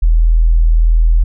sine tone, 40.83 Hz, E1, 16 cents flat, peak -6 dBFS, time 0.02-1.24 s, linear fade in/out 10 ms, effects none

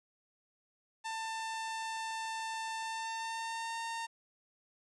sawtooth tone with pitch glide, 893 to 914.9 Hz, A5 to A#5, +25 to -33 cents, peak -33 dBFS, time 1.04-4.07 s, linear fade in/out 20 ms, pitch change +42 cents, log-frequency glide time 2.79-3.8 s, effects resampled to 22050 Hz + 11-bit

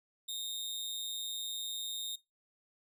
sawtooth tone with amplitude modulation, 3700 Hz, A#7, 14 cents flat, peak -31 dBFS, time 0.28-2.16 s, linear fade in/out 10 ms, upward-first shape sine, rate 160 Hz, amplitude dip 65%, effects noise-tail reverb RT60 0.2 s tail -21 dB re dry

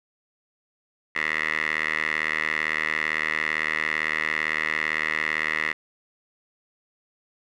10% pulse tone with band-pass filter, 77.78 Hz, D#2, in tune, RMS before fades -26 dBFS, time 1.15-5.73 s, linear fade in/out 10 ms, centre 2000 Hz, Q 5.9, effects none

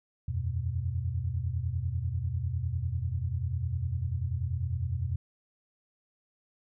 sine chord, E suspended second, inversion none, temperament equal, 82.41 / 92.5 / 123.47 Hz, E2 / F#2 / B2, 0 / 0 / 0 cents, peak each -33 dBFS, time 0.28-5.16 s, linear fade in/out 5 ms, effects none

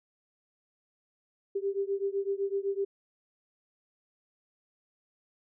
sine beating tone pair, 392 / 399.9 Hz, G4 / G4, 0 / +35 cents, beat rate 7.9 Hz, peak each -31 / -32 dBFS, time 1.55-2.85 s, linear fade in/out 10 ms, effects none

